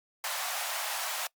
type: high-pass noise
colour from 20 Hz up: pink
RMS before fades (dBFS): -34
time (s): 0.24-1.27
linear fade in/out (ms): 2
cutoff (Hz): 630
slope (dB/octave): 48
effects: noise-tail reverb RT60 0.1 s tail -23 dB re dry + Opus 48 kbps